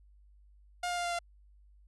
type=tone with pitch steps; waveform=sawtooth; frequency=710 / 705.1 / 700.2 / 695.4 / 690.6 Hz; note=F5 / F5 / F5 / F5 / F5; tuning=+28 / +16 / +4 / -8 / -20 cents; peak=-28 dBFS; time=0.83-1.19 s; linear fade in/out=5 ms; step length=72 ms; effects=added 50 Hz sine -57 dBFS peak until 1.87 s + resampled to 24000 Hz